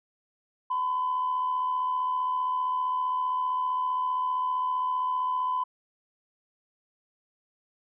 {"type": "tone with amplitude modulation", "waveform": "sine", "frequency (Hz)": 1010, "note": "B5", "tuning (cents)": 39, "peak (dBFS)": -22, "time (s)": [0.7, 5.64], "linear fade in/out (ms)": 10, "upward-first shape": "sine", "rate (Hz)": 75.3, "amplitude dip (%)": 45, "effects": ["tanh soft clip ceiling -20 dBFS"]}